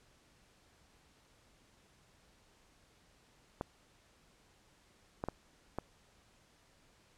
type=clicks; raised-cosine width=1 ms; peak=-22 dBFS; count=4; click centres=3.611 / 5.239 / 5.286 / 5.786 s; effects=pink hiss -67 dBFS RMS until 7.17 s + low-pass 9000 Hz 12 dB/octave